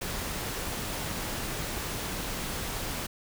pink noise, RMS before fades -34 dBFS, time 0.01-3.07 s, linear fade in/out 10 ms, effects none

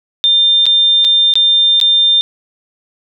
sine tone with dropouts, 3600 Hz, A7, 39 cents sharp, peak -7 dBFS, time 0.24-2.21 s, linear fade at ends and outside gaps 0 ms, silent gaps 0.656-0.665 / 1.045-1.049 / 1.338-1.355 / 1.801-1.813 s, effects none

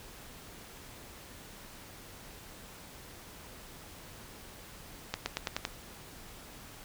accelerating click train, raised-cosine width 0.2 ms, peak -14 dBFS, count 6, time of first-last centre 5.14-5.651 s, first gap 120 ms, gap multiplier 0.92, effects pink hiss -50 dBFS RMS until 6.84 s

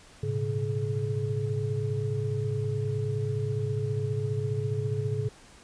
sine tone cluster, 106.6 / 121.3 / 136.2 / 424.4 Hz, G#2 / B2 / C#3 / G#4, +46 / -31 / -30 / +38 cents, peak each -30 / -37 / -31 / -33 dBFS, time 0.23-5.29 s, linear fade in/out 5 ms, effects pink hiss -53 dBFS RMS until 5.63 s + resampled to 22050 Hz

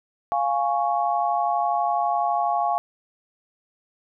sine chord, Db major, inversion first, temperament equal, 698.5 / 830.6 / 1108.7 Hz, F5 / Ab5 / Db6, 0 / 0 / 0 cents, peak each -23 / -24 / -27 dBFS, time 0.32-2.78 s, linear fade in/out 0 ms, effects none

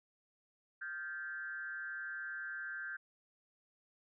sine tone with frequency modulation, 1562 Hz, G6, 7 cents flat, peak -40 dBFS, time 0.81-2.97 s, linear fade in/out 10 ms, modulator 157 Hz, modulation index 0.83, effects none

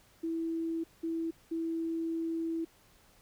sine tone bursts at uneven times, 328.5 Hz, E4, 6 cents flat, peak -31 dBFS, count 3, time 0.23-0.84 / 1.03-1.31 / 1.51-2.65 s, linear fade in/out 10 ms, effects pink hiss -63 dBFS RMS until 3.21 s

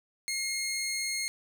15% pulse tone, 2148 Hz, C7, 45 cents sharp, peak -24 dBFS, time 0.28-1.28 s, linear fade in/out 0 ms, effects none

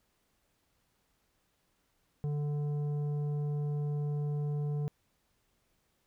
sine tone with tanh clipping, 146.83 Hz, D3, in tune, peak -32 dBFS, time 2.24-4.88 s, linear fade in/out 0 ms, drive 9 dB, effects pink hiss -75 dBFS RMS until 6.06 s

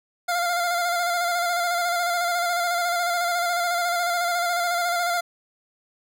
25% pulse tone with vibrato, 698.5 Hz, F5, in tune, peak -18 dBFS, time 0.28-5.21 s, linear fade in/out 10 ms, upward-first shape square, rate 14 Hz, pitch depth 28 cents each way, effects none

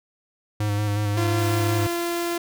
square tone with vibrato, 103.83 Hz, G#2, in tune, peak -22 dBFS, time 0.6-1.87 s, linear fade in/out 5 ms, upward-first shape square, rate 5.5 Hz, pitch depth 22 cents each way
sawtooth tone, 343.2 Hz, F4, 30 cents flat, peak -20 dBFS, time 1.17-2.38 s, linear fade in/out 5 ms
white noise, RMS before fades -38 dBFS, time 1.39-2.37 s, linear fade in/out 2 ms
effects none

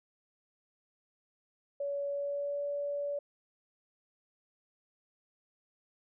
sine tone with pitch glide, 566 to 573.6 Hz, C#5 to D5, +36 to -41 cents, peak -32 dBFS, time 1.8-3.19 s, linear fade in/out 5 ms, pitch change +23 cents, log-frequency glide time 2.08-2.63 s, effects none

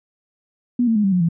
sine tone with pitch steps, 243.6 / 226 / 209.6 / 194.47 / 180.4 / 167.35 Hz, B3 / A3 / G#3 / G3 / F#3 / E3, -24 / +47 / +16 / -14 / -44 / +26 cents, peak -14 dBFS, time 0.79-1.288 s, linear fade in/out 5 ms, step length 83 ms, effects none

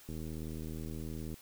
click train, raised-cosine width 3 ms, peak -30 dBFS, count 100, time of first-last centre 0.09-1.342 s, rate 79.1 Hz, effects white hiss -57 dBFS RMS until 1.41 s

